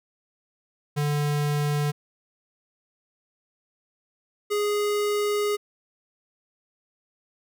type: tone pair in turn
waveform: square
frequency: 146.83 / 414.4 Hz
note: D3 / G#4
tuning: 0 / -4 cents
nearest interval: octave + tritone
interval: 1796 cents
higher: second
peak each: -23 dBFS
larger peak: neither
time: 0.96-1.92 / 4.5-5.57 s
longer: second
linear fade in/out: 20 ms
effects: none